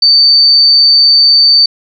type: tone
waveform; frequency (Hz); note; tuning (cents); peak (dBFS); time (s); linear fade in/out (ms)
sine; 4572; D8; -47; -3; 0.02-1.66; 5
effects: none